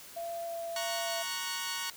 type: tone with vibrato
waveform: sine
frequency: 676 Hz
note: E5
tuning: 43 cents sharp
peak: -35 dBFS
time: 0.16-1.23 s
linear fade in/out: 10 ms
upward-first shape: sine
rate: 1.6 Hz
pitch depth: 9 cents each way
type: chord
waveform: 10% pulse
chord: F# major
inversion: first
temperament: equal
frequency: 932.3 / 1108.7 / 1480 Hz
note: A#5 / C#6 / F#6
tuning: 0 / 0 / 0 cents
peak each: -30 dBFS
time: 0.76-1.9 s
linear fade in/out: 2 ms
effects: white hiss -50 dBFS RMS until 1.96 s